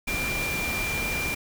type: tone in noise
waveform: sine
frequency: 2378 Hz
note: D7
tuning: 21 cents sharp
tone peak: -28 dBFS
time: 0.07-1.35 s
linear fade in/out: 10 ms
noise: pink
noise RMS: -31 dBFS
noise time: 0.07-1.35 s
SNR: 0 dB
effects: none